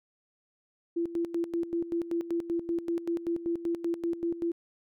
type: tone with tremolo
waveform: sine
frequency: 338.6 Hz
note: E4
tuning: 46 cents sharp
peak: -26 dBFS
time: 0.96-4.52 s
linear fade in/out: 10 ms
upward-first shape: square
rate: 5.2 Hz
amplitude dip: 75%
effects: none